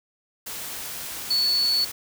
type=tone in noise; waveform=sine; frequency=4435 Hz; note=C#8; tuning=in tune; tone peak=-19 dBFS; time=1.3-1.85 s; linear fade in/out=10 ms; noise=white; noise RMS=-34 dBFS; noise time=0.46-1.92 s; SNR=+12 dB; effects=none